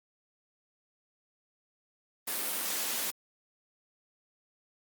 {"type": "high-pass noise", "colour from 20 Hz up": "white", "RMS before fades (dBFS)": -33, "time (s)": [2.27, 3.11], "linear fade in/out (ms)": 10, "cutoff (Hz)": 190, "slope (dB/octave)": 24, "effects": ["Opus 32 kbps"]}